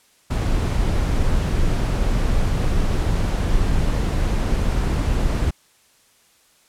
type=noise; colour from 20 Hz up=brown; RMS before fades=-19 dBFS; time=0.3-5.51 s; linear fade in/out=10 ms; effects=white hiss -57 dBFS RMS until 6.68 s + low-pass 11000 Hz 12 dB/octave